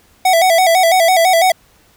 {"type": "tone with vibrato", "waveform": "square", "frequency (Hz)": 704, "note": "F5", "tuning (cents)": 14, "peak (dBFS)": -9, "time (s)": [0.25, 1.52], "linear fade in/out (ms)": 5, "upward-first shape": "square", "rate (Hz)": 6, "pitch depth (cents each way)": 100, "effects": ["pink hiss -51 dBFS RMS until 1.96 s"]}